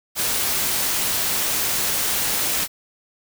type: noise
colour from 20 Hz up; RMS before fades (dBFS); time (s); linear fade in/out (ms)
white; -22; 0.15-2.68; 50
effects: none